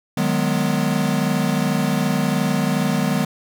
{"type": "chord", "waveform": "square", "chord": "G# minor seventh", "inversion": "second", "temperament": "equal with one note detuned", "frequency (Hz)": [153.42, 185, 207.7, 246.9], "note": ["D#3", "F#3", "G#3", "B3"], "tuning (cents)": [-24, 0, 0, 0], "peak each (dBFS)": -24, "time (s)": [0.17, 3.25], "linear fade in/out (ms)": 5, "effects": []}